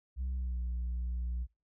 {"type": "tone with pitch glide", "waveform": "sine", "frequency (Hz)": [64, 60.41], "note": ["C2", "B1"], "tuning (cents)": [-38, -38], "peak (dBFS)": -30, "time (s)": [0.16, 1.47], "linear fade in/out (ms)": 50, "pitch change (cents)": -100, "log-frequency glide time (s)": [0.35, 0.6], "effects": ["noise-tail reverb RT60 0.3 s tail -26 dB re dry", "tanh soft clip ceiling -31 dBFS"]}